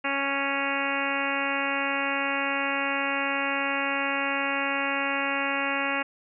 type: harmonic tone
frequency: 277.2 Hz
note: C#4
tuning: in tune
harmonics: 1 / 2 / 3 / 4 / 5 / 6 / 7 / 8 / 9 / 10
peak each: -34 / -34 / -34 / -34 / -34 / -34 / -34 / -34 / -34 / -34 dBFS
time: 0.04-6.03 s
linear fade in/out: 10 ms
effects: none